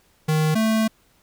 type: tone pair in turn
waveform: square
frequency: 155.56 / 220.5 Hz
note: D#3 / A3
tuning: 0 / +4 cents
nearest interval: tritone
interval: 604 cents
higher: second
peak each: -18 dBFS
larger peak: neither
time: 0.28-0.55 / 0.55-0.88 s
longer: second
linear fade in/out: 10 ms
effects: pink hiss -60 dBFS RMS until 1.22 s